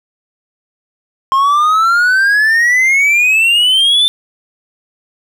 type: exponential sweep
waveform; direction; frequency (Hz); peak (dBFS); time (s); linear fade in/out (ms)
triangle; up; 1060 to 3574; -6; 1.32-4.08; 0
effects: none